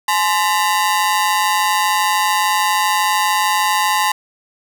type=ring-modulated tone; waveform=sawtooth; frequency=945 Hz; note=A#5; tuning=23 cents sharp; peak=-7 dBFS; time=0.08-4.12 s; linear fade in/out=5 ms; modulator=93.5 Hz; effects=none